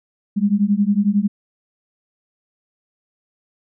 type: beating tone pair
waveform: sine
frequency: 198.4 / 209.4 Hz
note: G3 / G#3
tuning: +21 / +15 cents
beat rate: 11 Hz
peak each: -17 dBFS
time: 0.36-1.28 s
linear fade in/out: 20 ms
effects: none